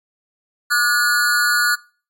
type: tone with amplitude modulation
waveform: square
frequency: 1448 Hz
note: F#6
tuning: 38 cents flat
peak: -11 dBFS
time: 0.7-1.76 s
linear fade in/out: 20 ms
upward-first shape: sine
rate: 260 Hz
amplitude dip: 85%
effects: noise-tail reverb RT60 0.4 s tail -23 dB re dry + AAC 64 kbps